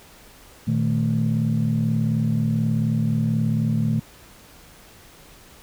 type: tone cluster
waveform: sine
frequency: 117.7 / 156.3 / 220.4 Hz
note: A#2 / D#3 / A3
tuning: +17 / +8 / +3 cents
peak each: -22 dBFS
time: 0.67-4 s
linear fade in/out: 10 ms
effects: tanh soft clip ceiling -12 dBFS + pink hiss -48 dBFS RMS until 5.62 s